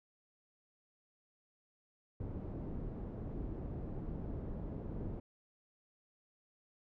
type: low-pass noise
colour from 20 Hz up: pink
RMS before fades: -42 dBFS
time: 2.2-5.2 s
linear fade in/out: 5 ms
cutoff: 390 Hz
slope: 12 dB/octave
effects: none